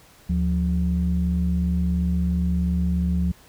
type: tone pair together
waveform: sine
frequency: 74.58 / 177.5 Hz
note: D2 / F3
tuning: +27 / +28 cents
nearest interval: octave + minor third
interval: 1501 cents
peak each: -21 / -21 dBFS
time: 0.29-3.32 s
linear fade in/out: 10 ms
effects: tanh soft clip ceiling -13 dBFS + pink hiss -52 dBFS RMS until 3.48 s